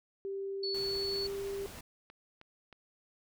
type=tone with pitch glide; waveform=sine; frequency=392 to 396.1 Hz; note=G4 to G4; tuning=0 to +18 cents; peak=-35 dBFS; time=0.25-1.66 s; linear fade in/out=0 ms; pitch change=+18 cents; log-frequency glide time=0.73-1.34 s
type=tone; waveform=sine; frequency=4425 Hz; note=C#8; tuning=4 cents flat; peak=-34 dBFS; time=0.63-1.27 s; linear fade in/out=5 ms
type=noise; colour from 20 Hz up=pink; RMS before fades=-48 dBFS; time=0.74-1.81 s; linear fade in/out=5 ms
type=click train; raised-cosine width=0.3 ms; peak=-36 dBFS; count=6; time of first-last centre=1.16-2.727 s; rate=3.19 Hz
effects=none